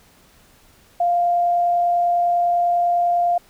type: tone with frequency modulation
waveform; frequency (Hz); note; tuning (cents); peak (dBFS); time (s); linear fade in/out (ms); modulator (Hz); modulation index
sine; 698.5; F5; 0; -15; 1-3.38; 5; 30; 0.21
effects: pink hiss -53 dBFS RMS until 3.49 s